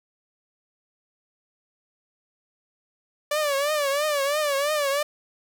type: tone with vibrato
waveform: sawtooth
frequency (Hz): 580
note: D5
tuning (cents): -22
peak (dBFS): -18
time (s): 3.31-5.03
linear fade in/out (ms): 5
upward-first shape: triangle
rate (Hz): 3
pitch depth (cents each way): 120
effects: none